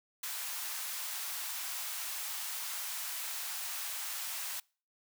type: high-pass noise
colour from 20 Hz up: white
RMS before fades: -39 dBFS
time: 0.23-4.6 s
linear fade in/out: 5 ms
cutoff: 750 Hz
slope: 24 dB/octave
effects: noise-tail reverb RT60 0.4 s tail -26 dB re dry